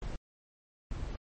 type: noise bursts at uneven times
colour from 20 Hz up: brown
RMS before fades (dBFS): -37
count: 2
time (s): 0.02-0.16 / 0.91-1.16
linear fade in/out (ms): 2
effects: MP3 32 kbps